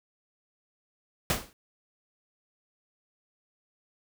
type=noise with exponential decay; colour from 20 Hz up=pink; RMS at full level=-23 dBFS; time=1.3-1.53 s; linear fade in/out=1 ms; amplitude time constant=48 ms; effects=none